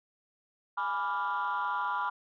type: chord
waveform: sine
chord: G# diminished seventh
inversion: none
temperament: equal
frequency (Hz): 830.6 / 987.8 / 1174.7 / 1396.9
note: G#5 / B5 / D6 / F6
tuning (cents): 0 / 0 / 0 / 0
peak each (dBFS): -36 / -31 / -34 / -34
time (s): 0.77-2.1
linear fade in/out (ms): 10
effects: tanh soft clip ceiling -24 dBFS